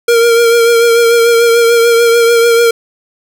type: tone with vibrato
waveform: square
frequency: 466.2 Hz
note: A#4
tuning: in tune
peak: -6 dBFS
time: 0.08-2.71 s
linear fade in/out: 5 ms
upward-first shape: triangle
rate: 6.8 Hz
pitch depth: 33 cents each way
effects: none